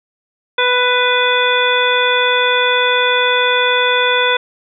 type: harmonic tone with a mistuned harmonic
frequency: 495.1 Hz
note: B4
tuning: 4 cents sharp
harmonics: 1 / 2 / 3 / 4 / 5 / 7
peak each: -17 / -18 / -17 / -22 / -20 / -18 dBFS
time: 0.58-4.37 s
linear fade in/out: 5 ms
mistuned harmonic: 4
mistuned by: +15 cents
effects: none